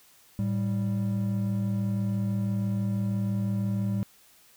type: tone pair together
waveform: triangle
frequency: 109.93 / 196 Hz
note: A2 / G3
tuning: -1 / 0 cents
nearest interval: minor seventh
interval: 1001 cents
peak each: -26 dBFS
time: 0.39-4.03 s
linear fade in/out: 0 ms
effects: white hiss -58 dBFS RMS until 4.56 s